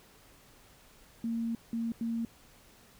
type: tone bursts at uneven times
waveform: sine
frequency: 229.9 Hz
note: A#3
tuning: 24 cents flat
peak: -30 dBFS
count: 3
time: 1.24-1.55 / 1.73-1.92 / 2.01-2.25 s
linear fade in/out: 2 ms
effects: pink hiss -59 dBFS RMS until 2.99 s